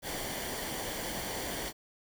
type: noise with comb filter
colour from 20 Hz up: pink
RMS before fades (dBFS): -37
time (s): 0.02-1.73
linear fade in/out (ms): 50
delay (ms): 0.77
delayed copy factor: -0.55
effects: none

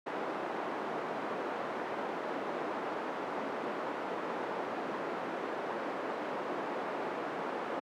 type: band-pass noise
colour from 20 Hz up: pink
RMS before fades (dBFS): -37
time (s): 0.06-7.8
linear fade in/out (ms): 10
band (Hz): 310 to 1200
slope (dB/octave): 12
effects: high-pass 200 Hz 12 dB/octave

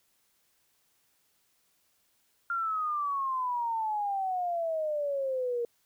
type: exponential sweep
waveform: sine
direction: down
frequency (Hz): 1396.9 to 468.1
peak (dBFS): -28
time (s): 2.5-5.65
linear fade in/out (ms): 2
effects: white hiss -71 dBFS RMS until 5.85 s

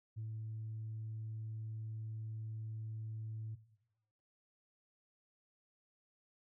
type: tone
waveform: sine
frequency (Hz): 110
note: A2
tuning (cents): 0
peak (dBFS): -39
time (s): 0.16-3.56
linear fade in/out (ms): 20
effects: noise-tail reverb RT60 1.0 s tail -18 dB re dry + tanh soft clip ceiling -37 dBFS

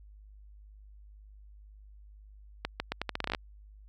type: accelerating click train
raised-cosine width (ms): 0.3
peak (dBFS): -15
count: 13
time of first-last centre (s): 2.65-3.348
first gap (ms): 150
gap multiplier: 0.8
effects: added 51 Hz sine -50 dBFS peak until 3.88 s

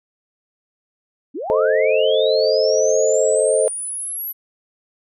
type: linear sweep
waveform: sine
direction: up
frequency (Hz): 233.1 to 11840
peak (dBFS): -24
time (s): 1.34-4.33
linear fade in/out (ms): 20
type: chord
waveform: sine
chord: A diminished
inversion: none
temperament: equal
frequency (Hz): 440 / 523.3 / 622.3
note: A4 / C5 / Eb5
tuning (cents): 0 / 0 / 0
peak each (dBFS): -18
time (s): 1.5-3.68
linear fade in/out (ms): 0
effects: none

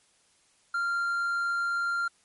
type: tone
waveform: triangle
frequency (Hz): 1389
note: F6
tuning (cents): -10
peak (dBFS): -24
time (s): 0.74-2.08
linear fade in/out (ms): 5
effects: white hiss -65 dBFS RMS until 2.24 s + MP3 48 kbps

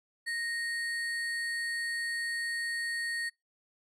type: tone with sample-and-hold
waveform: sine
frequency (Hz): 1864.7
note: A#6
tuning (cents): 0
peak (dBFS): -31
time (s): 0.26-3.3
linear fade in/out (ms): 20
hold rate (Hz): 6300
effects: noise-tail reverb RT60 0.2 s tail -26 dB re dry + low-pass 10000 Hz 12 dB/octave

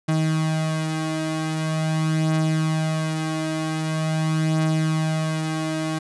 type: beating tone pair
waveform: 35% pulse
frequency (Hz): 157.8 / 158.24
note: D#3 / D#3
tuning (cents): +25 / +30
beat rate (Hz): 0.44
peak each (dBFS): -20 / -26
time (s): 0.08-5.99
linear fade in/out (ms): 10
effects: resampled to 24000 Hz

